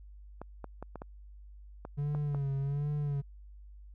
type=clicks; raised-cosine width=1 ms; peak=-27 dBFS; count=8; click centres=0.416 / 0.643 / 0.826 / 0.957 / 1.019 / 1.851 / 2.149 / 2.347 s
type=tone with vibrato; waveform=triangle; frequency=142.3 Hz; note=C#3; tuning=46 cents sharp; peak=-28 dBFS; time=1.97-3.22 s; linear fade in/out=20 ms; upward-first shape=sine; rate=1.3 Hz; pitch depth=67 cents each way
effects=added 50 Hz sine -48 dBFS peak until 3.94 s